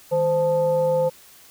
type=tone with frequency modulation; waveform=sine; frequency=518 Hz; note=C5; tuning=17 cents flat; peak=-17 dBFS; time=0.11-1.1 s; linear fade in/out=20 ms; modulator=361 Hz; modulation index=0.51; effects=white hiss -49 dBFS RMS until 1.5 s